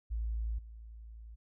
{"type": "tone with level steps", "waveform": "sine", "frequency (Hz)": 55.7, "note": "A1", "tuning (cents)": 22, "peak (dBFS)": [-32, -46], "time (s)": [0.1, 1.36], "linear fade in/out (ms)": 20, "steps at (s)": 0.58, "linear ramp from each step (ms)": 10, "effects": []}